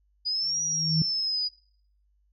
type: exponential two-way sweep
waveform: sine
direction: up then down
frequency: 4900 to 5810 to 4900 Hz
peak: -25 dBFS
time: 0.25-1.49 s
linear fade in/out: 20 ms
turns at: 0.62 s
type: tone with exponential growth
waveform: sine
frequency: 160 Hz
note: D#3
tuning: 49 cents sharp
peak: -19 dBFS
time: 0.42-1.02 s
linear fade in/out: 2 ms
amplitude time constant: 130 ms
effects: noise-tail reverb RT60 0.6 s tail -25 dB re dry + added 50 Hz sine -64 dBFS peak until 2.32 s